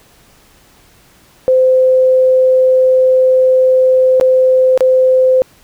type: tone with dropouts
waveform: sine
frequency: 516 Hz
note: C5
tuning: 24 cents flat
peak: -6 dBFS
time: 1.48-5.42 s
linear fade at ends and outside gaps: 0 ms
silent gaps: 4.199-4.211 / 4.776-4.807 s
effects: pink hiss -47 dBFS RMS until 5.63 s

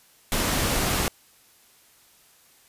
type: noise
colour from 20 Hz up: pink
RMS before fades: -24 dBFS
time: 0.32-1.08 s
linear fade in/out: 0 ms
effects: white hiss -57 dBFS RMS until 2.68 s + resampled to 32000 Hz

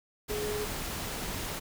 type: tone in noise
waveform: sine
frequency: 420.7 Hz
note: G#4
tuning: 22 cents sharp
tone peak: -32 dBFS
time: 0.29-0.66 s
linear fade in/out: 20 ms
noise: pink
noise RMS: -36 dBFS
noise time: 0.28-1.6 s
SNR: +1 dB
effects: none

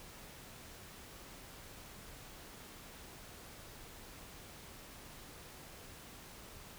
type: silence
effects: pink hiss -53 dBFS RMS until 6.78 s

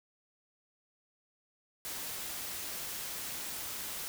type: noise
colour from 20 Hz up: white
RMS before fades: -40 dBFS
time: 1.85-4.08 s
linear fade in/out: 0 ms
effects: none

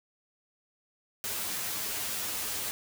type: noise with comb filter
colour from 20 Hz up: white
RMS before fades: -34 dBFS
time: 1.24-2.71 s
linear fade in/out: 0 ms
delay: 9.6 ms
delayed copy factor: +0.8
effects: none

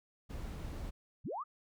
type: noise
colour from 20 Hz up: brown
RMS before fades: -42 dBFS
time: 0.29-0.91 s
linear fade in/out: 20 ms
type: linear sweep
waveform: sine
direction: up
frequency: 51.91 to 1304 Hz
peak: -37 dBFS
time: 1.24-1.44 s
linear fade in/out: 20 ms
effects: none

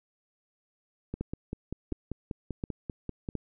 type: two click trains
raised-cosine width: 3 ms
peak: -19 / -21 dBFS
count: 4 / 12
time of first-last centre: 1.21-3.353 / 1.14-3.288 s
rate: 1.4 / 5.12 Hz
effects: none

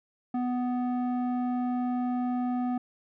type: tone with low-pass filter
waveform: square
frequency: 247.9 Hz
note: B3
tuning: 7 cents sharp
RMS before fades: -29 dBFS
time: 0.34-2.78 s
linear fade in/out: 5 ms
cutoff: 860 Hz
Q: 1.2
effects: none

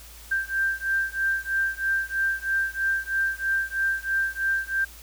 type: beating tone pair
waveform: sine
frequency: 1575 / 1578.1 Hz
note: G6 / G6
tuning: +8 / +11 cents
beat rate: 3.1 Hz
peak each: -26 dBFS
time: 0.31-4.85 s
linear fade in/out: 10 ms
effects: added 57 Hz sine -46 dBFS peak until 5.02 s + white hiss -47 dBFS RMS until 5.02 s

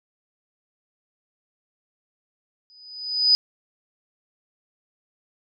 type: tone with exponential growth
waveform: sine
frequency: 4981 Hz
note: D#8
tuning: 1 cent sharp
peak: -11 dBFS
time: 2.7-3.35 s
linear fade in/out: 0 ms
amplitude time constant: 140 ms
effects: none

